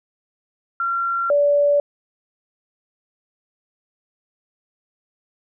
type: tone pair in turn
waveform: sine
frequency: 1371 / 577.5 Hz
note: F6 / D5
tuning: -32 / -29 cents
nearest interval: octave + minor third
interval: 1497 cents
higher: first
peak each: -19 / -13 dBFS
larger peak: second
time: 0.8-1.3 / 1.3-1.8 s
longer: neither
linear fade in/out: 2 ms
effects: none